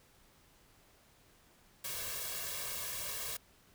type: noise with comb filter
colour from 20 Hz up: white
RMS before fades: -40 dBFS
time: 1.84-3.37 s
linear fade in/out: 5 ms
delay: 1.8 ms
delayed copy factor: +0.85
effects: pink hiss -65 dBFS RMS until 3.74 s